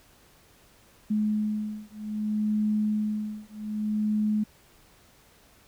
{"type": "beating tone pair", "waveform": "sine", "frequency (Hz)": [212.2, 212.83], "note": ["G#3", "G#3"], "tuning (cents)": [38, 43], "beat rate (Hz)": 0.63, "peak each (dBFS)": -28, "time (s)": [1.1, 4.44], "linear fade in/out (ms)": 10, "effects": ["pink hiss -58 dBFS RMS until 5.67 s"]}